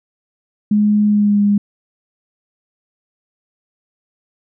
sine tone with pitch glide, 209.1 to 204.1 Hz, G#3 to G#3, +12 to -30 cents, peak -10 dBFS, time 0.71-1.58 s, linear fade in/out 5 ms, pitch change -42 cents, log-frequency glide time 1.06-1.41 s, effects none

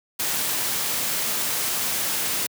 white noise, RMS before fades -25 dBFS, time 0.19-2.47 s, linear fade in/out 10 ms, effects high-pass 100 Hz 12 dB/octave

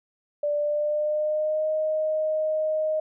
sine tone with pitch glide, 587.3 to 622.2 Hz, D5 to D#5, 0 to 0 cents, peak -22 dBFS, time 0.43-3 s, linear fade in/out 5 ms, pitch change +100 cents, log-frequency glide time 0.54-1.68 s, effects none

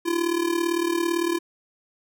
square tone with amplitude modulation, 340 Hz, F4, 46 cents flat, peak -19 dBFS, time 0.05-1.39 s, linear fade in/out 20 ms, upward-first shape sine, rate 37.8 Hz, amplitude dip 75%, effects none

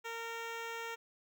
10% pulse tone with notch filter, 460 Hz, A#4, 23 cents flat, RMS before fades -42 dBFS, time 0.04-0.96 s, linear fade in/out 20 ms, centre 10000 Hz, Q 0.83, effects none

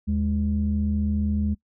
sine tone pair together, 77.8 / 207.7 Hz, D#2 / G#3, 0 / 0 cents, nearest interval octave + perfect fourth, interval 1700 cents, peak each -23 dBFS, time 0.07-1.55 s, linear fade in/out 20 ms, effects noise-tail reverb RT60 0.1 s tail -23 dB re dry + tanh soft clip ceiling -14 dBFS

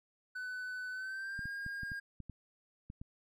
triangle tone with pitch glide, 1502 to 1619.1 Hz, F#6 to G#6, +26 to -44 cents, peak -37 dBFS, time 0.35-2 s, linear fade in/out 10 ms, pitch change +130 cents, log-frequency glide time 0.91-1.47 s
clicks, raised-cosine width 5 ms, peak -33 dBFS, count 9, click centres 1.392 / 1.456 / 1.664 / 1.833 / 1.918 / 2.203 / 2.297 / 2.901 / 3.015 s
effects none

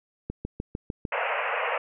click train, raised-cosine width 3 ms, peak -18 dBFS, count 6, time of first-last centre 0.3-1.052 s, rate 6.65 Hz
pink band-pass noise, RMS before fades -28 dBFS, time 1.12-1.78 s, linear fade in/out 5 ms, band 470 to 2800 Hz, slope 96 dB/octave
effects none

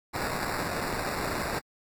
white noise with sample-and-hold, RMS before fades -32 dBFS, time 0.13-1.6 s, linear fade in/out 20 ms, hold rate 3150 Hz, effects AAC 64 kbps

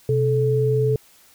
sine tone pair together, 127.8 / 434.4 Hz, C3 / A4, -40 / -22 cents, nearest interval octave + major sixth, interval 2118 cents, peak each -19 dBFS, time 0.09-0.96 s, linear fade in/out 2 ms, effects white hiss -53 dBFS RMS until 1.34 s

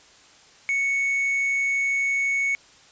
triangle tone, 2217 Hz, C#7, in tune, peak -19 dBFS, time 0.69-2.55 s, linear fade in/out 0 ms, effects white hiss -52 dBFS RMS until 2.91 s + resampled to 16000 Hz

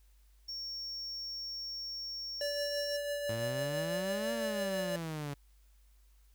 triangle tone, 5500 Hz, F8, 27 cents flat, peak -37 dBFS, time 0.48-2.97 s, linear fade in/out 10 ms
square tone with tremolo, 578 Hz, D5, 28 cents flat, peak -33 dBFS, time 2.41-4.96 s, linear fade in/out 2 ms, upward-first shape triangle, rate 6 Hz, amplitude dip 40%
sawtooth exponential two-way sweep, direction up then down, 107.6 to 233.1 to 140.7 Hz, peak -33 dBFS, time 3.29-5.34 s, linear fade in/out 5 ms, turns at 4.33 s
effects added 50 Hz sine -60 dBFS peak until 6.34 s + white hiss -73 dBFS RMS until 6.34 s

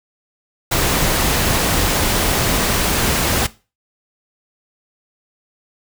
pink noise, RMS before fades -17 dBFS, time 0.71-3.47 s, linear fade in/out 10 ms, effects noise-tail reverb RT60 0.3 s tail -18 dB re dry

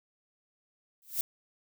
violet noise with exponential growth, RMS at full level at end -26 dBFS, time 1.02-1.21 s, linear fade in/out 1 ms, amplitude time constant 40 ms, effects none

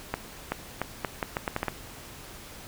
accelerating click train, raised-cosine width 0.5 ms, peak -12 dBFS, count 10, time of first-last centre 0.14-1.683 s, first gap 380 ms, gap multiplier 0.78, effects pink hiss -45 dBFS RMS until 2.67 s

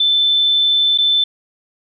sine tone with dropouts, 3528 Hz, A7, 4 cents sharp, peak -11 dBFS, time 0-1.24 s, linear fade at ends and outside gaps 5 ms, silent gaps 0.977-0.984 s, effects none

